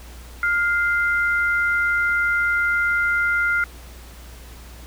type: tone pair together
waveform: sine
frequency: 1410 / 2076 Hz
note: F6 / C7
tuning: +16 / -14 cents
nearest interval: perfect fifth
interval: 670 cents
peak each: -18 / -24 dBFS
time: 0.43-3.64 s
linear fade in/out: 2 ms
effects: added 60 Hz sine -39 dBFS peak until 4.86 s + pink hiss -45 dBFS RMS until 4.86 s